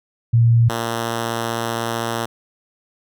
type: tone pair in turn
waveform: sine / 5% pulse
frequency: 116.54 / 115.73 Hz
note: A#2 / A#2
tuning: 0 / -12 cents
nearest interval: unison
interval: 12 cents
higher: first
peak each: -10 dBFS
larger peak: neither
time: 0.33-0.69 / 0.69-2.26 s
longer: second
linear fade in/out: 10 ms
effects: none